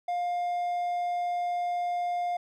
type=tone; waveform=triangle; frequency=706 Hz; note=F5; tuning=19 cents sharp; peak=-25 dBFS; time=0.08-2.37 s; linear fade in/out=5 ms; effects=none